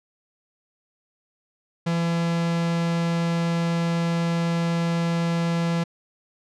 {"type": "tone", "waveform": "45% pulse", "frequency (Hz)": 168.5, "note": "E3", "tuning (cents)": 38, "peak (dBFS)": -21, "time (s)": [1.86, 5.84], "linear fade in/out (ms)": 10, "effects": ["low-pass 6000 Hz 12 dB/octave"]}